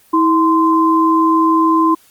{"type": "tone pair together", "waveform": "sine", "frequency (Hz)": [323.4, 1036.6], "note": ["E4", "C6"], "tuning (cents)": [-33, -16], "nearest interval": "octave + minor sixth", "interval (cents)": 2017, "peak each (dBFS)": -12, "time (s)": [0.13, 1.95], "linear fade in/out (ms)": 10, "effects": ["white hiss -50 dBFS RMS until 2.1 s", "Opus 32 kbps"]}